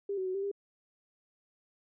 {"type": "tone with pitch steps", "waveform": "sine", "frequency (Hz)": [400.1, 376, 371.8, 392.6, 400.6], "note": ["G4", "F#4", "F#4", "G4", "G4"], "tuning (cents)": [35, 28, 8, 3, 38], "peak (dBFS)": -31, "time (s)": [0.09, 0.515], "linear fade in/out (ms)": 5, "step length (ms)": 85, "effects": []}